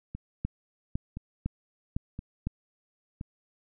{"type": "two click trains", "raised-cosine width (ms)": 5, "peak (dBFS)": [-17, -24], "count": [5, 4], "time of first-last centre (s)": [[0.45, 2.47], [0.15, 3.211]], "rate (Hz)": [1.98, 0.98], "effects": []}